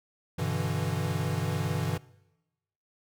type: chord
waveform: square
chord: E minor seventh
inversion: first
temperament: equal with one note detuned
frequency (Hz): 98 / 124.98 / 146.83 / 164.81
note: G2 / B2 / D3 / E3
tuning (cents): 0 / +21 / 0 / 0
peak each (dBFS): -34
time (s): 0.38-1.98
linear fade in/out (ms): 10
effects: noise-tail reverb RT60 1.0 s tail -22 dB re dry